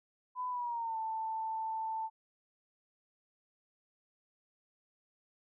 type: tone with pitch glide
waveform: sine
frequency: 1001 to 886.7 Hz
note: B5 to A5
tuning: +23 to +13 cents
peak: -34 dBFS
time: 0.35-2.1 s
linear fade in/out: 50 ms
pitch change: -210 cents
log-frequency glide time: 0.49-0.98 s
effects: none